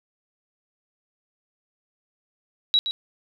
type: tone with echo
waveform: sine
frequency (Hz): 3882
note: B7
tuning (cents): -31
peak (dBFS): -15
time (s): 2.74-2.79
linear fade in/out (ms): 0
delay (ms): 120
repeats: 1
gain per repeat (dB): -9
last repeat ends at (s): 2.91
effects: none